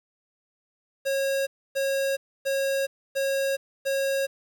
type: tone bursts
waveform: square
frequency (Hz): 545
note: C#5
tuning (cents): -29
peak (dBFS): -24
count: 5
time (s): 1.05-4.27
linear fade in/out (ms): 20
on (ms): 420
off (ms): 280
effects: 9-bit